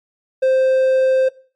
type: tone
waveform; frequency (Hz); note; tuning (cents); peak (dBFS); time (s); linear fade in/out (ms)
triangle; 523.3; C5; 0; -10; 0.42-1.29; 10
effects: noise-tail reverb RT60 0.4 s tail -20 dB re dry + MP3 48 kbps